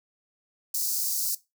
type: high-pass noise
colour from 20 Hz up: white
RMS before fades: -28 dBFS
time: 0.74-1.35 s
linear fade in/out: 5 ms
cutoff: 4600 Hz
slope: 48 dB/octave
effects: noise-tail reverb RT60 0.2 s tail -17 dB re dry